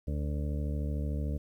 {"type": "harmonic tone", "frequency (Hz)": 73.42, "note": "D2", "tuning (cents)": 0, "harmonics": [1, 2, 3, 4, 6, 7, 8], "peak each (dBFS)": [-31, -37, -41, -43, -47, -48, -49], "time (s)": [0.07, 1.38], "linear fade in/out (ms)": 10, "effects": ["11-bit"]}